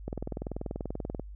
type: click train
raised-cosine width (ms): 2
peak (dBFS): -21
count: 24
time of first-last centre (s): 0.08-1.197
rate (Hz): 20.6
effects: added 50 Hz sine -41 dBFS peak until 1.35 s